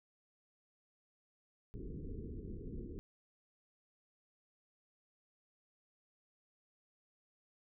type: low-pass noise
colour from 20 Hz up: pink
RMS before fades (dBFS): -45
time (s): 1.74-2.99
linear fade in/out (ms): 0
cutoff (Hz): 460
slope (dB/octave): 96
effects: none